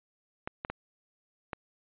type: clicks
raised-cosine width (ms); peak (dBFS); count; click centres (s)
0.5; -19; 4; 0.475 / 0.649 / 0.7 / 1.532
effects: resampled to 8000 Hz